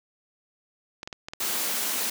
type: clicks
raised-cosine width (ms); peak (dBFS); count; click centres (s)
0.2; -19; 9; 1.031 / 1.075 / 1.128 / 1.285 / 1.335 / 1.423 / 1.553 / 1.675 / 1.713
type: high-pass noise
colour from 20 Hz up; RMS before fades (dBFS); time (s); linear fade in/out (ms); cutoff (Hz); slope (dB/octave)
white; -28; 1.4-2.1; 5; 180; 48
effects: none